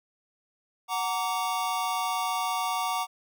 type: chord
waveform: square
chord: Gb augmented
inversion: none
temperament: just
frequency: 740 / 925 / 1156.2 Hz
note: Gb5 / Bb5 / D6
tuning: 0 / -14 / -27 cents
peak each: -32 dBFS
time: 0.88-3.07 s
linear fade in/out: 50 ms
effects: none